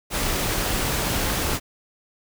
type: noise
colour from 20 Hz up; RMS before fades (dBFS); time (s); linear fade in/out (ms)
pink; -24; 0.1-1.6; 50
effects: none